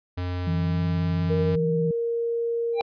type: tone with pitch glide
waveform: square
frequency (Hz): 90 to 90.73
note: F#2 to F#2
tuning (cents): -47 to -33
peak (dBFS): -27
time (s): 0.17-1.56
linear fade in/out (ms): 10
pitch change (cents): +14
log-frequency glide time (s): 0.54-1.22
type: tone with vibrato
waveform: sine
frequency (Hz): 164.81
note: E3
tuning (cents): 0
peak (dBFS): -23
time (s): 0.47-1.91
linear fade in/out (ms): 2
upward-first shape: sine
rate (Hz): 19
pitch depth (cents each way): 60
type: tone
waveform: sine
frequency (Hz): 466.2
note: A#4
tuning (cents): 0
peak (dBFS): -23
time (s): 1.29-2.82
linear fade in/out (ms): 20
type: tone with exponential growth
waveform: square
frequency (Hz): 793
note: G5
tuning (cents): +20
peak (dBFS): -21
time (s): 2.73-2.81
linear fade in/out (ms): 0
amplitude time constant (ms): 17
effects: resampled to 11025 Hz